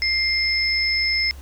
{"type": "tone pair together", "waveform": "sine", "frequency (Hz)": [2100, 5216], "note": ["C7", "E8"], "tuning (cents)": [6, -19], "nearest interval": "octave + major third", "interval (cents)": 1575, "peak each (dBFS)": -21, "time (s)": [0.02, 1.31], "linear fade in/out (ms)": 0, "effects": ["added 68 Hz sine -36 dBFS peak until 1.41 s", "pink hiss -48 dBFS RMS until 1.41 s"]}